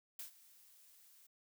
blue noise with ADSR envelope, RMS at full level -45 dBFS, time 0.19-1.27 s, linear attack 3 ms, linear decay 110 ms, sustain -19 dB, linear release 9 ms, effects none

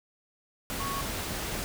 sine tone in noise, 1108.7 Hz, C#6, in tune, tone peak -33 dBFS, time 0.8-1.01 s, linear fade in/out 0 ms, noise pink, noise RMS -34 dBFS, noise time 0.7-1.64 s, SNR -2 dB, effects none

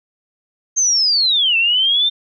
sine linear two-way sweep, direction down then up, 6410 to 2637 to 3623 Hz, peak -12 dBFS, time 0.76-2.1 s, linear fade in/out 20 ms, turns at 1.57 s, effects none

